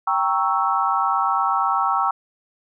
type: chord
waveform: sine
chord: G diminished seventh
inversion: none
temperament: equal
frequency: 784 / 932.3 / 1108.7 / 1318.5 Hz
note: G5 / Bb5 / Db6 / Fb6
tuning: 0 / 0 / 0 / 0 cents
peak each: -23 / -24 / -23 / -22 dBFS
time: 0.07-2.11 s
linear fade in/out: 5 ms
effects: none